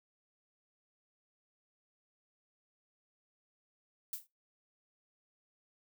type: noise with exponential decay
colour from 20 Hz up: violet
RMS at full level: -35 dBFS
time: 4.13-4.27 s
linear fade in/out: 2 ms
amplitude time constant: 30 ms
effects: noise-tail reverb RT60 0.2 s tail -19 dB re dry